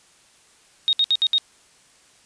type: tone bursts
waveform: sine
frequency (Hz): 3729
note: A#7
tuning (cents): 0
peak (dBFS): -15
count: 5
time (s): 0.88-1.381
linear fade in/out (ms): 0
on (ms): 49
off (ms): 64
effects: white hiss -55 dBFS RMS until 2.25 s + resampled to 22050 Hz